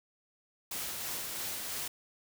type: noise with tremolo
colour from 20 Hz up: white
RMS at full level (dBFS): -37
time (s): 0.71-1.88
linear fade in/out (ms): 5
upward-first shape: sine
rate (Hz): 3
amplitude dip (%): 25
effects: none